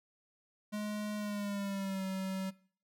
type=tone with pitch glide; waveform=square; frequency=210 to 190.36 Hz; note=G#3 to F#3; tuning=+19 to +49 cents; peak=-36 dBFS; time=0.72-2.51 s; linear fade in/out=20 ms; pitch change=-170 cents; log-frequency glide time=1.17-2.04 s; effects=noise-tail reverb RT60 0.5 s tail -21 dB re dry